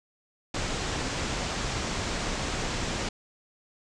pink low-pass noise, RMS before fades -31 dBFS, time 0.54-3.09 s, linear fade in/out 5 ms, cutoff 7800 Hz, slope 48 dB/octave, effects none

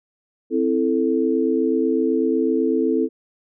sine chord, A minor, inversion first, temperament equal, 261.6 / 329.6 / 440 Hz, C4 / E4 / A4, 0 / 0 / 0 cents, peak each -21 dBFS, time 0.5-3.09 s, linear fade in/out 50 ms, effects none

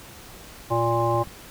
harmonic tone, 116.54 Hz, A#2, in tune, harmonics 1 / 3 / 5 / 7 / 9, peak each -26 / -26 / -26 / -26 / -26 dBFS, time 0.7-1.24 s, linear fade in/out 20 ms
clicks, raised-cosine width 5 ms, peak -29 dBFS, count 2, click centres 1.147 / 1.274 s
effects pink hiss -44 dBFS RMS until 1.5 s

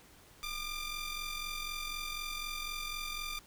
15% pulse ring-modulated tone, 1192 Hz, D6, 25 cents sharp, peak -28 dBFS, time 0.43-3.39 s, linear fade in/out 0 ms, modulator 1170 Hz, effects pink hiss -59 dBFS RMS until 3.46 s

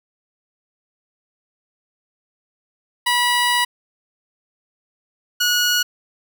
15% pulse tone pair in turn, 975 / 1455 Hz, B5 / F#6, -23 / -29 cents, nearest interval perfect fifth, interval 694 cents, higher second, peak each -9 dBFS, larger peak neither, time 3.06-3.65 / 5.4-5.83 s, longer first, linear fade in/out 10 ms, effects none

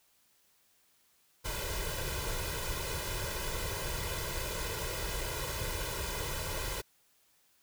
pink noise with comb filter, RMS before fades -36 dBFS, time 1.44-6.82 s, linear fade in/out 20 ms, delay 2 ms, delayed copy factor +0.8, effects white hiss -69 dBFS RMS until 7.62 s

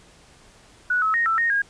sine tone with pitch steps, 1471 / 1292 / 1862 / 1329 / 1855 / 1629 Hz, F#6 / E6 / A#6 / E6 / A#6 / G#6, -11 / -35 / -2 / +14 / -9 / -34 cents, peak -18 dBFS, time 0.9-1.62 s, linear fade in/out 5 ms, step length 120 ms, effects pink hiss -52 dBFS RMS until 1.69 s + resampled to 22050 Hz

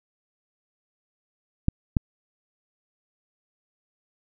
clicks, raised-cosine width 5 ms, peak -7 dBFS, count 2, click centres 1.684 / 1.968 s, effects none

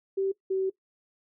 sine tone pair in turn, 387.7 / 381.3 Hz, G4 / G4, -19 / -48 cents, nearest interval unison, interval 29 cents, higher first, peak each -24 dBFS, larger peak neither, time 0.17-0.32 / 0.5-0.7 s, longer second, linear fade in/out 10 ms, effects noise-tail reverb RT60 0.1 s tail -19 dB re dry

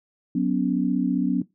sine chord, F# suspended fourth, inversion none, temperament equal with one note detuned, 185 / 246.9 / 282.4 Hz, F#3 / B3 / C#4, 0 / 0 / +32 cents, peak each -24 dBFS, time 0.35-1.42 s, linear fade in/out 5 ms, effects noise-tail reverb RT60 0.2 s tail -20 dB re dry

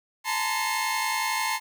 sawtooth tone cluster, 864 / 915 / 1029 / 2147 Hz, A5 / A#5 / C6 / C7, -32 / -32 / -29 / +44 cents, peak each -27 dBFS, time 0.24-1.6 s, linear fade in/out 50 ms, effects 9-bit

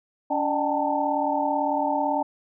sine tone cluster, 285.8 / 603 / 774 / 865 / 903 Hz, D4 / D5 / G5 / A5 / A5, -47 / +46 / -22 / -30 / +45 cents, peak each -28 dBFS, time 0.3-2.23 s, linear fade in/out 10 ms, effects none

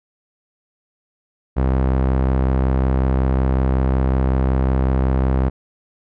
sawtooth tone with low-pass filter, 65.41 Hz, C2, in tune, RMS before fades -17 dBFS, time 1.56-5.5 s, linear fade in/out 20 ms, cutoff 1200 Hz, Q 0.66, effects none

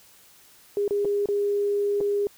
sine tone with dropouts, 407.1 Hz, G#4, 35 cents flat, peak -21 dBFS, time 0.77-2.27 s, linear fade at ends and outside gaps 1 ms, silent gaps 0.879-0.908 / 1.048-1.053 / 1.258-1.287 / 2.005-2.01 s, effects white hiss -54 dBFS RMS until 2.37 s

